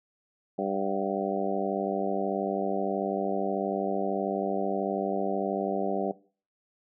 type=harmonic tone with a mistuned harmonic; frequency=98.4 Hz; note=G2; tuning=7 cents sharp; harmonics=2 / 3 / 4 / 5 / 6 / 7 / 8; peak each=-34 / -35 / -33 / -36 / -34 / -35 / -36 dBFS; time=0.58-6.12 s; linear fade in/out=10 ms; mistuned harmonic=8; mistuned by=-57 cents; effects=noise-tail reverb RT60 0.4 s tail -19 dB re dry